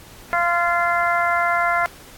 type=harmonic tone; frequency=345.7 Hz; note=F4; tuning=18 cents flat; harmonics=2 / 3 / 4 / 5 / 6; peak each=-21 / -24 / -21 / -27 / -25 dBFS; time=0.33-1.86 s; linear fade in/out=0 ms; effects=pink hiss -44 dBFS RMS until 2.17 s + AAC 64 kbps